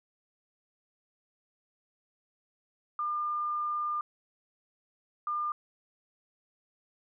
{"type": "tone bursts at uneven times", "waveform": "sine", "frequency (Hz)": 1203, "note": "D6", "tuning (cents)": 41, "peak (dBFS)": -29, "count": 2, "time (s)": [[2.99, 4.01], [5.27, 5.52]], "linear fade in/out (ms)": 2, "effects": []}